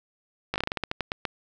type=slowing click train; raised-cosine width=0.3 ms; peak=-11 dBFS; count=13; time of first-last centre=0.54-1.252 s; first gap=18 ms; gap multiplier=1.2; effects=none